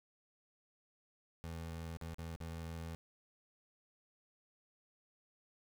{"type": "tone with dropouts", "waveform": "25% pulse", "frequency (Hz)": 82.41, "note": "E2", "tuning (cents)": 0, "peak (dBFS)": -39, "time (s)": [1.44, 2.95], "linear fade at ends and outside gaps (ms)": 0, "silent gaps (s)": [[1.971, 2.013], [2.144, 2.184], [2.361, 2.403]], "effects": []}